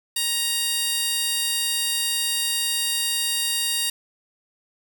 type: tone with high-pass filter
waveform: 15% pulse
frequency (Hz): 938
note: A#5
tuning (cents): +11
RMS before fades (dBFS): -24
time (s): 0.16-3.9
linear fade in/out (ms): 5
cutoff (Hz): 4900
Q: 0.84
effects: none